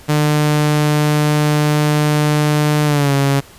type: tone with pitch glide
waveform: sawtooth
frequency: 149.9 to 139.06 Hz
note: D3 to C#3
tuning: +36 to +6 cents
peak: -8 dBFS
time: 0.08-3.41 s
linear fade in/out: 20 ms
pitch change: -130 cents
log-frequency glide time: 2.85-3.13 s
effects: pink hiss -42 dBFS RMS until 3.58 s + resampled to 32000 Hz